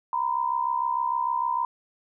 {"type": "tone pair together", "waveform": "sine", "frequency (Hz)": [943, 1009.6], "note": ["A#5", "B5"], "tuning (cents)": [20, 38], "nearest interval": "minor second", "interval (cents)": 118, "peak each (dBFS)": [-26, -26], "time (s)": [0.13, 1.65], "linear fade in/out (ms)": 2, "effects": []}